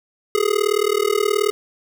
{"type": "tone with amplitude modulation", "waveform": "square", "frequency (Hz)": 417.1, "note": "G#4", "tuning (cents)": 7, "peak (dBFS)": -13, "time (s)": [0.35, 1.51], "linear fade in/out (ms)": 0, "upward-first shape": "sine", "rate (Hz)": 38.7, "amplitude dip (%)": 100, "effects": []}